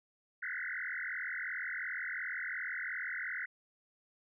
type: tone with frequency modulation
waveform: sine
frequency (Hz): 1760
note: A6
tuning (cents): 0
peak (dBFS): -36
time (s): 0.42-3.46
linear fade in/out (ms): 10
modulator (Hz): 42.8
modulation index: 7.3
effects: none